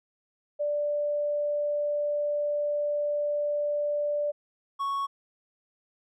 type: tone pair in turn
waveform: sine / triangle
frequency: 587.3 / 1108.7 Hz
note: D5 / C#6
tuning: 0 / 0 cents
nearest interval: major seventh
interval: 1100 cents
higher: second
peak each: -25 dBFS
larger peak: neither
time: 0.59-4.32 / 4.79-5.07 s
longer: first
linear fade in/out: 20 ms
effects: none